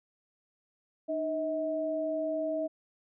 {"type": "tone pair together", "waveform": "sine", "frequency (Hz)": [305.1, 638.7], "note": ["D#4", "D#5"], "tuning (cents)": [-34, 45], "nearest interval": "octave + minor second", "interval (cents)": 1279, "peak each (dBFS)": [-35, -30], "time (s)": [1.08, 2.68], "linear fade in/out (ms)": 20, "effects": []}